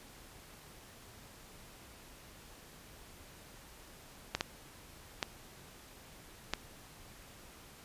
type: clicks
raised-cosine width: 0.2 ms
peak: -14 dBFS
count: 4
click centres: 4.35 / 4.409 / 5.228 / 6.536 s
effects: pink hiss -55 dBFS RMS until 7.84 s + resampled to 32000 Hz